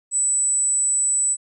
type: tone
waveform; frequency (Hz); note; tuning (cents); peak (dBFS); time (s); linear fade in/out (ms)
sine; 7960; B8; +13; -17; 0.11-1.37; 50
effects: none